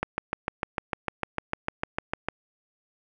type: click train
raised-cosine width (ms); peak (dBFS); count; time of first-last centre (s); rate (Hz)
0.5; -11; 16; 0.03-2.286; 6.65
effects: none